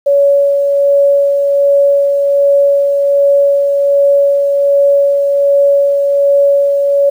sine tone with tremolo, 563 Hz, C#5, 27 cents sharp, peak -5 dBFS, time 0.06-7.1 s, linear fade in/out 10 ms, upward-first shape sine, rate 1.3 Hz, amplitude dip 35%, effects 7-bit

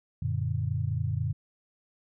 sine chord, Gb augmented, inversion none, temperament equal, 92.5 / 116.54 / 146.83 Hz, Gb2 / Bb2 / D3, 0 / 0 / 0 cents, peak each -31 / -30 / -32 dBFS, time 0.22-1.33 s, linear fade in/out 5 ms, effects none

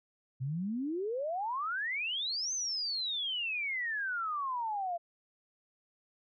sine exponential two-way sweep, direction up then down, 123.47 to 6340 to 671 Hz, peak -32 dBFS, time 0.4-4.98 s, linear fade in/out 20 ms, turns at 2.53 s, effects none

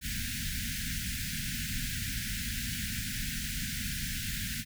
pink band-stop noise, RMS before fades -35 dBFS, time 0.01-4.65 s, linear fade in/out 50 ms, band 260 to 1500 Hz, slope 96 dB/octave, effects none

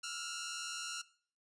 10% pulse tone pair together, 1340 / 1419.7 Hz, E6 / F6, +28 / +28 cents, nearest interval minor second, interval 100 cents, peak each -36 / -34 dBFS, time 0.03-1.02 s, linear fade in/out 10 ms, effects noise-tail reverb RT60 0.5 s tail -20 dB re dry + resampled to 22050 Hz

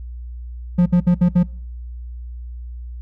triangle tone bursts, 177.1 Hz, F3, 24 cents sharp, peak -8 dBFS, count 5, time 0.78-1.433 s, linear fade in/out 10 ms, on 81 ms, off 62 ms, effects noise-tail reverb RT60 0.5 s tail -24 dB re dry + added 60 Hz sine -29 dBFS peak until 3.01 s

